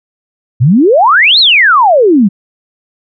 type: exponential two-way sweep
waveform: sine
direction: up then down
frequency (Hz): 110 to 4390 to 182.7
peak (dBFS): -3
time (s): 0.6-2.29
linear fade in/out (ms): 20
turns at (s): 1.39
effects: none